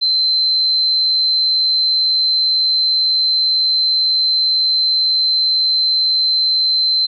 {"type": "tone", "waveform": "sine", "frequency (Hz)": 4089, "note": "C8", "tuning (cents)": -41, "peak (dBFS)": -12, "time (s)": [0.01, 7.07], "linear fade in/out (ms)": 20, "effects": []}